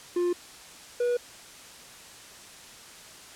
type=tone pair in turn; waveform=triangle; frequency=352.3 / 485.1 Hz; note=F4 / B4; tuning=+15 / -31 cents; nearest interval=tritone; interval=554 cents; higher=second; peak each=-21 dBFS; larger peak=neither; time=0.16-0.33 / 1-1.17 s; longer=neither; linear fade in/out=5 ms; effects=white hiss -47 dBFS RMS until 3.35 s + low-pass 9000 Hz 12 dB/octave